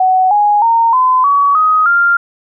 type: tone with pitch steps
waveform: sine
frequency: 747 / 828.8 / 919.7 / 1020.4 / 1132.2 / 1256.3 / 1394 Hz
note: F#5 / G#5 / A#5 / C6 / C#6 / D#6 / F6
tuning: +16 / -4 / -24 / -44 / +36 / +16 / -4 cents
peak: -7 dBFS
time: 0-2.17 s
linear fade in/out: 5 ms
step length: 310 ms
effects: none